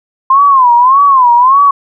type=tone with vibrato; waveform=sine; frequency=1040 Hz; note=C6; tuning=11 cents flat; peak=-3 dBFS; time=0.3-1.71 s; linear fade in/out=5 ms; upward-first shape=sine; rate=1.7 Hz; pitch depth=160 cents each way; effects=none